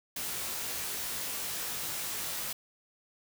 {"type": "noise with comb filter", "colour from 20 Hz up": "white", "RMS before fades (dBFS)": -36, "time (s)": [0.16, 2.53], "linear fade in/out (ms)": 5, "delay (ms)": 19, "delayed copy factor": 0.85, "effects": []}